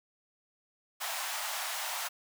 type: high-pass noise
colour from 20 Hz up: pink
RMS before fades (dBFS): -36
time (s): 1-2.09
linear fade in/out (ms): 20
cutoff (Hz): 660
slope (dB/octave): 48
effects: none